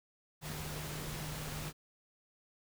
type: tone in noise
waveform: sine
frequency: 152.3 Hz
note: D#3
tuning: 37 cents flat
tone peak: -43 dBFS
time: 0.41-1.73 s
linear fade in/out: 50 ms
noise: pink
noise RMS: -43 dBFS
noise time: 0.41-1.73 s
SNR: -3 dB
effects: none